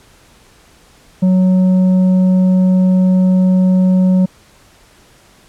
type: tone with tanh clipping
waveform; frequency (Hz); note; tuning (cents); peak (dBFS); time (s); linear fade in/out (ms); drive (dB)
triangle; 185.1; F#3; +1; -9; 1.22-4.26; 10; 10
effects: pink hiss -47 dBFS RMS until 5.48 s + low-pass 11000 Hz 12 dB/octave